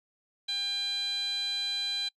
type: tone with band-pass filter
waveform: 15% pulse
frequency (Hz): 800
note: G5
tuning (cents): +35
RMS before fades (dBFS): -32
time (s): 0.48-2.09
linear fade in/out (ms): 10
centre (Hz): 4000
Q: 8.5
effects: noise-tail reverb RT60 0.1 s tail -26 dB re dry